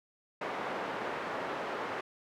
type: band-pass noise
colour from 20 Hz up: pink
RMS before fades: -37 dBFS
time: 0.41-2.01 s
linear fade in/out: 5 ms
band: 400 to 1600 Hz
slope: 12 dB/octave
effects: none